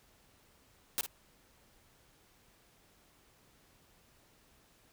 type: noise with echo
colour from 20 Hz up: white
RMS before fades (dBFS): -32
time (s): 0.98-1.01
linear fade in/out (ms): 0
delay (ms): 52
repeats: 1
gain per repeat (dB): -10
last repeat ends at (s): 1.062
effects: pink hiss -66 dBFS RMS until 4.92 s